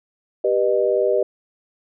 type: chord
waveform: sine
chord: G augmented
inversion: none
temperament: just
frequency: 392 / 490 / 612.5 Hz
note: G4 / B4 / D#5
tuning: 0 / -14 / -27 cents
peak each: -20 dBFS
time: 0.44-1.23 s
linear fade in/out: 5 ms
effects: none